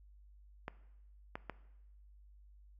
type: clicks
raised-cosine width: 0.5 ms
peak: -25 dBFS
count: 3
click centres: 0.681 / 1.355 / 1.497 s
effects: noise-tail reverb RT60 0.9 s tail -18 dB re dry + added 50 Hz sine -57 dBFS peak until 2.79 s